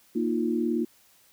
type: chord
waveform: sine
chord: Bb suspended fourth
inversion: none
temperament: just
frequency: 233.1 / 310.8 / 349.6 Hz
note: Bb3 / Eb4 / F4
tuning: 0 / -2 / +2 cents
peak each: -27 / -29 / -28 dBFS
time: 0.15-0.85 s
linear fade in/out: 10 ms
effects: white hiss -60 dBFS RMS until 1.32 s